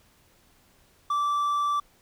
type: tone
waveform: triangle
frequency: 1165 Hz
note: D6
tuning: 14 cents flat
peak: -21 dBFS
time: 1.1-1.8 s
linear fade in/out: 5 ms
effects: pink hiss -61 dBFS RMS until 2.01 s